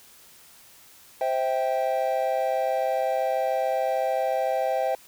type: chord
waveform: triangle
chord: C major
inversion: none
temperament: equal with one note detuned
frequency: 523.3 / 650.6 / 784 Hz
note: C5 / E5 / G5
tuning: 0 / -23 / 0 cents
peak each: -25 dBFS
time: 1.21-4.95 s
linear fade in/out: 2 ms
effects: white hiss -52 dBFS RMS until 5.07 s